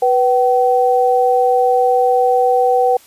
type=tone pair together; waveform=sine; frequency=492.1 / 764.6 Hz; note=B4 / G5; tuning=-6 / -43 cents; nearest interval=minor sixth; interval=763 cents; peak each=-13 dBFS; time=0.02-2.97 s; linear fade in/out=5 ms; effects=white hiss -46 dBFS RMS until 3.06 s + resampled to 32000 Hz